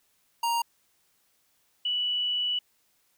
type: tone pair in turn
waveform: square / sine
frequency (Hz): 935 / 2955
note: A#5 / F#7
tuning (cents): +5 / -3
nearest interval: octave + minor sixth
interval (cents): 1992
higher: second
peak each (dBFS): -25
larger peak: neither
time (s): 0.43-0.62 / 1.85-2.59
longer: second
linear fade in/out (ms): 5
effects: white hiss -69 dBFS RMS until 3.17 s